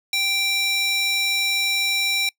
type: tone with high-pass filter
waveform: square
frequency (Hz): 784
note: G5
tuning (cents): 0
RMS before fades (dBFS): -22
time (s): 0.13-2.29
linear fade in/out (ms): 2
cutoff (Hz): 3000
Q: 4.5
effects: noise-tail reverb RT60 0.1 s tail -24 dB re dry